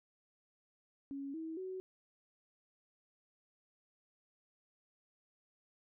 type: tone with pitch steps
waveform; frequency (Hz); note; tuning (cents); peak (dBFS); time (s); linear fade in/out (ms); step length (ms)
sine; 277.2 / 322.1 / 374.3; C#4 / E4 / F#4; 0 / -40 / +20; -40; 1.11-1.8; 0; 230
effects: none